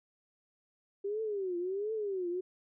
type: tone with vibrato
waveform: sine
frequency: 392 Hz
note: G4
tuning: in tune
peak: -32 dBFS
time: 1.04-2.41 s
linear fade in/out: 10 ms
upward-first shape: triangle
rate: 1.4 Hz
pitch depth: 230 cents each way
effects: none